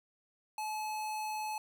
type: tone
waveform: square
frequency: 859 Hz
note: A5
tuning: 42 cents flat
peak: -36 dBFS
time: 0.58-1.58 s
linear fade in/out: 2 ms
effects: none